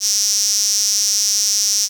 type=tone with high-pass filter; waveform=sawtooth; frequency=205.1 Hz; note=G#3; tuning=21 cents flat; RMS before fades=-17 dBFS; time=0-1.89 s; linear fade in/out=50 ms; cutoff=5700 Hz; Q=9; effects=7-bit